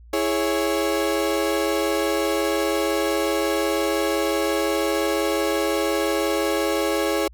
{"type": "chord", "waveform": "35% pulse", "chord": "C# minor", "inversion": "first", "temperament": "equal", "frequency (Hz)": [329.6, 415.3, 554.4], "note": ["E4", "G#4", "C#5"], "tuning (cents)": [0, 0, 0], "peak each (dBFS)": -23, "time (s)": [0.13, 7.28], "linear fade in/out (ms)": 5, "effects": ["added 58 Hz sine -43 dBFS peak until 7.33 s"]}